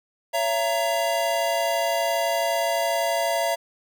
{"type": "chord", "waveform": "square", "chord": "A# diminished", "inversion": "first", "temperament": "just", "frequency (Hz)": [559.4, 671.3, 932.3], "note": ["C#5", "E5", "A#5"], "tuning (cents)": [16, 31, 0], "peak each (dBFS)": [-29, -24, -29], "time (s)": [0.33, 3.56], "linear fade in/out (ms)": 20, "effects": []}